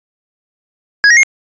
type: tone with pitch steps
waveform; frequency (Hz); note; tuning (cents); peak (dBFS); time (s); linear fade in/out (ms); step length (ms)
square; 1661.2 / 1886.3 / 2142; G#6 / A#6 / C7; 0 / +20 / +40; -5; 1.04-1.232; 0; 64
effects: resampled to 16000 Hz